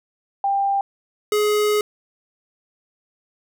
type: tone pair in turn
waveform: sine / square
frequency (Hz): 793 / 420.1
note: G5 / G#4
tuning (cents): +20 / +20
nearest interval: major seventh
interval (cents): 1100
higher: first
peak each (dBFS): -17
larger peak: neither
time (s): 0.44-0.81 / 1.32-1.81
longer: second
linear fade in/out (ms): 2
effects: none